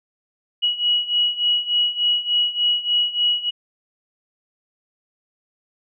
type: beating tone pair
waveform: sine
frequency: 2913 / 2916.4 Hz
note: F#7 / F#7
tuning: -28 / -26 cents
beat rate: 3.4 Hz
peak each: -22 / -19 dBFS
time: 0.62-3.51 s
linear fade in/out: 20 ms
effects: none